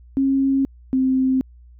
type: tone pair in turn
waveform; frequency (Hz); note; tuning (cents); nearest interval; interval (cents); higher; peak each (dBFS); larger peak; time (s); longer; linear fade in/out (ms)
sine; 270.8 / 261.4; C#4 / C4; -40 / -1; minor second; 61; first; -15; neither; 0.17-0.65 / 0.93-1.41; neither; 0
effects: added 60 Hz sine -43 dBFS peak until 1.79 s